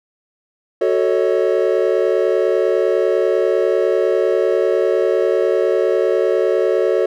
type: chord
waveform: triangle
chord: D# half-diminished seventh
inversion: first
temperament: equal with one note detuned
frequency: 370 / 440 / 554.4 / 634.6 Hz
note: F#4 / A4 / C#5 / D#5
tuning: 0 / 0 / 0 / +34 cents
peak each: -16 / -16 / -17 / -21 dBFS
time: 0.81-7.06 s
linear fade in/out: 5 ms
effects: none